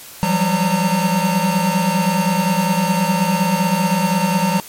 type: tone cluster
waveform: square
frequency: 170.1 / 185.8 / 195.5 / 913 Hz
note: F3 / F#3 / G3 / A#5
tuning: -45 / +7 / -4 / -36 cents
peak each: -21 dBFS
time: 0.23-4.6 s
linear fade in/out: 0 ms
effects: white hiss -37 dBFS RMS until 4.68 s + MP3 64 kbps